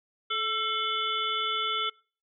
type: harmonic tone with a mistuned harmonic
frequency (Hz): 432.5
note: A4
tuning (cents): -30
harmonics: 1 / 3 / 5 / 7 / 8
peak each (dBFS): -40 / -30 / -36 / -33 / -32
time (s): 0.3-1.9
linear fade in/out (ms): 10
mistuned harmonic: 3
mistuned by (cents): +57
effects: noise-tail reverb RT60 0.4 s tail -24 dB re dry